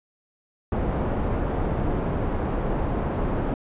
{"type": "low-pass noise", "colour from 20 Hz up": "pink", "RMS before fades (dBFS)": -25, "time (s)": [0.72, 3.54], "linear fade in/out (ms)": 2, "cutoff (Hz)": 840, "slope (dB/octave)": 12, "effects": ["resampled to 8000 Hz"]}